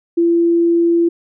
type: tone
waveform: sine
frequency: 339.1 Hz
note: E4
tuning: 49 cents sharp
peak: -10 dBFS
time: 0.17-1.09 s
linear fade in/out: 10 ms
effects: none